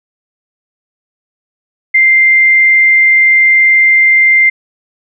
sine tone, 2093 Hz, C7, in tune, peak -4 dBFS, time 1.94-4.5 s, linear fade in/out 10 ms, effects none

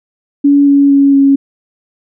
sine tone with pitch steps, 283.8 / 281.2 / 278.6 / 276 Hz, C#4 / C#4 / C#4 / C#4, +41 / +25 / +9 / -7 cents, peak -4 dBFS, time 0.44-1.36 s, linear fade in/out 10 ms, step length 230 ms, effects none

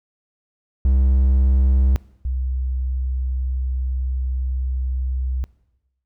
triangle / sine tone pair in turn, 65.5 / 64.15 Hz, C2 / C2, +2 / -34 cents, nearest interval unison, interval 36 cents, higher first, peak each -11 / -20 dBFS, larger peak first, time 0.85-1.96 / 2.25-5.44 s, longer second, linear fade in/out 0 ms, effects noise-tail reverb RT60 1.0 s tail -21 dB re dry

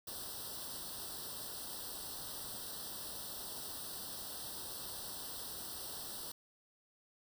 white noise with comb filter, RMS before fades -45 dBFS, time 0.07-6.32 s, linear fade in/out 5 ms, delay 0.22 ms, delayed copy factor +1, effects none

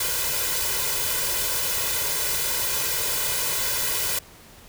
white noise with comb filter, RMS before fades -25 dBFS, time 0-4.19 s, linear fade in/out 5 ms, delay 2 ms, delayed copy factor +0.85, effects pink hiss -48 dBFS RMS until 4.68 s

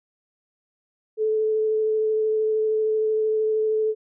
sine tone with vibrato, 434.6 Hz, A4, 21 cents flat, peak -19 dBFS, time 1.17-3.95 s, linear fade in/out 50 ms, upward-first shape sine, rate 13 Hz, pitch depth 10 cents each way, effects none

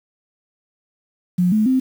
sine tone with pitch steps, 179 / 215.4 / 260 Hz, F3 / A3 / C4, +43 / -37 / -11 cents, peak -13 dBFS, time 1.38-1.8 s, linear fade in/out 10 ms, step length 140 ms, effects 7-bit

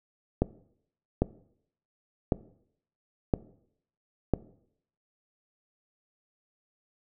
clicks, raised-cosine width 2 ms, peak -9 dBFS, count 5, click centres 0.42 / 1.22 / 2.322 / 3.338 / 4.337 s, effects noise-tail reverb RT60 0.7 s tail -19 dB re dry

